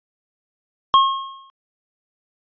square tone with exponential decay, 1080 Hz, C#6, 45 cents flat, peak -8 dBFS, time 0.94-1.5 s, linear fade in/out 0 ms, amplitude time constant 120 ms, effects resampled to 11025 Hz

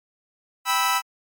sawtooth chord, E minor, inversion first, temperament equal with one note detuned, 784 / 987.8 / 1307.1 Hz, G5 / B5 / E6, 0 / 0 / -15 cents, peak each -24 / -19 / -19 dBFS, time 0.65-1.02 s, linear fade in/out 50 ms, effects MP3 96 kbps

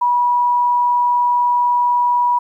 sine tone, 972 Hz, B5, 28 cents flat, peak -12 dBFS, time 0.01-2.39 s, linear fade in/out 10 ms, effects 9-bit

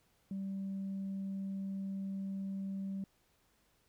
sine tone, 194.3 Hz, G3, 15 cents flat, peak -35 dBFS, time 0.31-3.04 s, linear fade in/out 2 ms, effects tanh soft clip ceiling -34 dBFS + pink hiss -73 dBFS RMS until 3.88 s

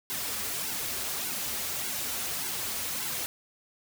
white noise with flanger, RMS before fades -33 dBFS, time 0.1-3.26 s, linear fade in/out 0 ms, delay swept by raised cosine 1.6 to 6.7 ms, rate 1.7 Hz, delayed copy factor -0.95, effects none

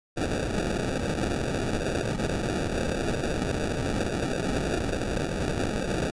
violet noise with sample-and-hold, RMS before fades -28 dBFS, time 0.16-6.11 s, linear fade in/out 20 ms, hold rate 1050 Hz, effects resampled to 22050 Hz

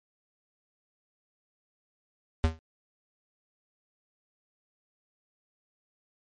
square tone with exponential decay, 80.5 Hz, E2, 41 cents flat, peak -17 dBFS, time 2.44-2.59 s, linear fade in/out 0 ms, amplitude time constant 32 ms, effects low-pass 6000 Hz 12 dB/octave + MP3 48 kbps

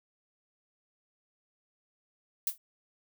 violet noise with exponential decay, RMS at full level -25 dBFS, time 2.47-2.58 s, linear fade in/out 2 ms, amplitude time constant 22 ms, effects none

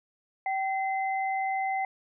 sine tone pair together, 771 / 2057 Hz, G5 / C7, -29 / -30 cents, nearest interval octave + perfect fourth, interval 1699 cents, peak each -27 / -34 dBFS, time 0.46-1.85 s, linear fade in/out 2 ms, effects none

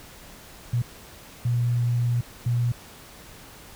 sine tone bursts at uneven times, 120.4 Hz, B2, 44 cents flat, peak -20 dBFS, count 3, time 0.73-0.82 / 1.45-2.21 / 2.46-2.72 s, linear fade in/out 5 ms, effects pink hiss -46 dBFS RMS until 3.75 s

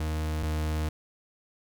40% pulse tone pair in turn, 77.78 / 77.48 Hz, D#2 / D#2, 0 / -7 cents, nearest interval unison, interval 7 cents, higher first, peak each -27 / -26 dBFS, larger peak second, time 0-0.43 / 0.43-0.89 s, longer second, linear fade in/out 5 ms, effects none

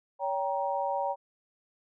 sine chord, G diminished, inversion second, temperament just, 564.5 / 784 / 940.8 Hz, Db5 / G5 / Bb5, +31 / 0 / +16 cents, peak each -32 dBFS, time 0.19-1.16 s, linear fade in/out 50 ms, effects none

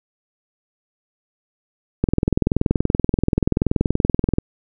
click train, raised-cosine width 3 ms, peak -3 dBFS, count 50, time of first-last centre 2.04-4.384 s, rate 20.9 Hz, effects none

